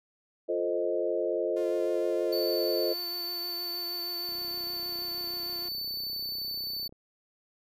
sine chord, F dominant seventh, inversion none, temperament equal, 349.2 / 440 / 523.3 / 622.3 Hz, F4 / A4 / C5 / Eb5, 0 / 0 / 0 / 0 cents, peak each -32 dBFS, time 0.48-2.94 s, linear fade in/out 20 ms
sawtooth tone with vibrato, 349.2 Hz, F4, in tune, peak -39 dBFS, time 1.56-5.69 s, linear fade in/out 10 ms, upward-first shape triangle, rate 6.4 Hz, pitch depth 29 cents each way
square tone, 4512 Hz, C#8, 30 cents sharp, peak -33 dBFS, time 2.32-6.88 s, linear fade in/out 10 ms
click train, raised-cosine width 2 ms, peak -39 dBFS, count 84, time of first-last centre 4.29-6.925 s, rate 31.5 Hz
effects none

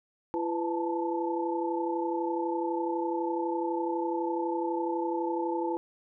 sine tone cluster, 338.7 / 498.5 / 867 / 899 Hz, E4 / B4 / A5 / A5, +47 / +16 / -26 / +37 cents, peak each -30 / -35 / -34 / -38 dBFS, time 0.34-5.77 s, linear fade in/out 0 ms, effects none

